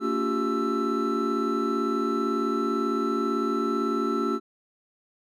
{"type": "tone cluster", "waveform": "triangle", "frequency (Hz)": [228.2, 283.7, 355.9, 393.9, 1328], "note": ["A#3", "C#4", "F4", "G4", "E6"], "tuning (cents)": [-37, 40, 33, 8, 12], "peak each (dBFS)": -28, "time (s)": [0, 4.4], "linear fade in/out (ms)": 50, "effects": []}